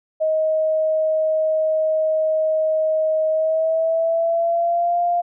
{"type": "tone with pitch glide", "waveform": "sine", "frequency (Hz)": [629, 697.9], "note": ["D#5", "F5"], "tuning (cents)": [19, -1], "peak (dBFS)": -16, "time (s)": [0.2, 5.22], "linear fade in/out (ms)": 20, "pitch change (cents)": 180, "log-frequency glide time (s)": [3.3, 5], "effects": []}